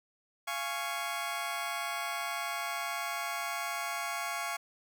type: chord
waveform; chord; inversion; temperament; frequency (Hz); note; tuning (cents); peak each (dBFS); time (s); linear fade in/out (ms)
20% pulse; Db major; first; just; 693 / 831.5 / 1108.7; F5 / Ab5 / Db6; -14 / +2 / 0; -33 / -35 / -32; 0.47-4.57; 10
effects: none